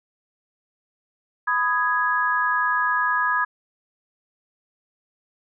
sine chord, G# minor, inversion first, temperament just, 996.7 / 1245.9 / 1661.2 Hz, B5 / D#6 / G#6, +16 / +2 / 0 cents, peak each -24 / -24 / -22 dBFS, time 1.47-3.45 s, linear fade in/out 10 ms, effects none

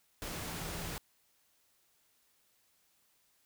sine tone in noise, 167.4 Hz, E3, 27 cents sharp, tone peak -47 dBFS, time 0.42-0.92 s, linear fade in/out 0 ms, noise pink, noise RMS -41 dBFS, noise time 0.22-0.98 s, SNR -9 dB, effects white hiss -72 dBFS RMS until 3.45 s

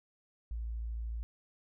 sine tone, 56.7 Hz, A#1, 47 cents flat, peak -35 dBFS, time 0.51-1.23 s, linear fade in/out 0 ms, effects none

